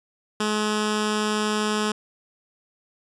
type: tone with notch filter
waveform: 10% pulse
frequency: 212.4 Hz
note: G#3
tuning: 39 cents sharp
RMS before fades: -24 dBFS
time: 0.4-1.92 s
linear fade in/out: 5 ms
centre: 700 Hz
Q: 1.4
effects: resampled to 22050 Hz